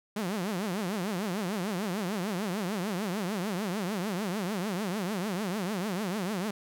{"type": "tone with vibrato", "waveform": "sawtooth", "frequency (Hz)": 195.5, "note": "G3", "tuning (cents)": -4, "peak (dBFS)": -26, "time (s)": [0.16, 6.51], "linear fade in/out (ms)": 5, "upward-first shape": "triangle", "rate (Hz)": 6.7, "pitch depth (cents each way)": 270, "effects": []}